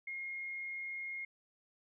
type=tone; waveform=sine; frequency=2143 Hz; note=C7; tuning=41 cents sharp; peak=-39 dBFS; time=0.07-1.25 s; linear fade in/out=5 ms; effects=none